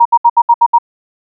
sine tone bursts, 942 Hz, A#5, 18 cents sharp, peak -3 dBFS, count 7, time 0-0.786 s, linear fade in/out 10 ms, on 54 ms, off 68 ms, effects none

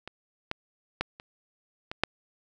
clicks, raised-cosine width 0.3 ms, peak -23 / -14 / -11 / -27 / -19 / -6 dBFS, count 6, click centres 0.076 / 0.514 / 1.01 / 1.199 / 1.915 / 2.036 s, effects none

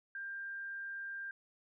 sine tone, 1592 Hz, G6, 26 cents sharp, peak -40 dBFS, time 0.15-1.31 s, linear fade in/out 2 ms, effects none

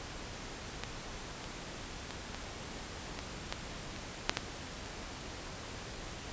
clicks, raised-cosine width 0.2 ms, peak -18 / -25 / -23 / -22 / -22 / -16 / -28 / -7 / -12 / -29 dBFS, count 10, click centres 0.836 / 1.442 / 2.107 / 2.346 / 3.19 / 3.525 / 3.963 / 4.295 / 4.371 / 4.86 s, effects pink hiss -44 dBFS RMS until 6.32 s + resampled to 16000 Hz

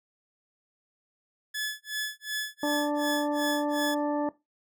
sawtooth tone with tremolo, 1715 Hz, A6, 45 cents flat, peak -24 dBFS, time 1.54-3.95 s, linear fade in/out 10 ms, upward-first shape sine, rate 2.7 Hz, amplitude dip 100%
harmonic tone, 293.7 Hz, D4, in tune, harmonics 1 / 2 / 3 / 4 / 6, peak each -27 / -30 / -33 / -42 / -47 dBFS, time 2.63-4.29 s, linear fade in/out 2 ms
effects noise-tail reverb RT60 0.2 s tail -18 dB re dry

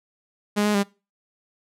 sawtooth tone with pitch steps, 207.1 / 209.2 / 200.5 Hz, G#3 / G#3 / G3, -5 / +13 / +39 cents, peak -15 dBFS, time 0.56-0.836 s, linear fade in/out 20 ms, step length 92 ms, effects noise-tail reverb RT60 0.3 s tail -23 dB re dry + low-pass 12000 Hz 12 dB/octave

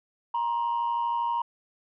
sine tone pair together, 943.4 / 1056 Hz, A#5 / C6, +20 / +16 cents, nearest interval major second, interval 196 cents, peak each -24 / -31 dBFS, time 0.34-1.42 s, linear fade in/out 5 ms, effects tanh soft clip ceiling -21 dBFS

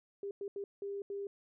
sine tone bursts at uneven times, 400 Hz, G4, 35 cents sharp, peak -37 dBFS, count 5, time 0.23-0.31 / 0.41-0.48 / 0.56-0.64 / 0.82-1.02 / 1.1-1.27 s, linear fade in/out 2 ms, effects none

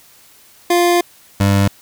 25% pulse tone pair in turn, 349.2 / 99.33 Hz, F4 / G2, 0 / +23 cents, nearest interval octave + minor seventh, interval 2177 cents, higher first, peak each -7 dBFS, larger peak neither, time 0.7-1.01 / 1.4-1.68 s, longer first, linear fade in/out 5 ms, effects white hiss -47 dBFS RMS until 1.81 s

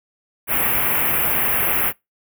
white band-stop noise, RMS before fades -19 dBFS, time 0.47-1.93 s, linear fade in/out 50 ms, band 2800 to 11000 Hz, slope 48 dB/octave, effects noise-tail reverb RT60 0.2 s tail -24 dB re dry

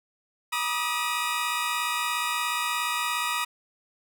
20% pulse tone cluster, 964 / 1200 / 1257 Hz, B5 / D6 / D#6, -42 / +37 / +17 cents, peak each -25 / -28 / -24 dBFS, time 0.52-3.45 s, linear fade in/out 10 ms, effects none

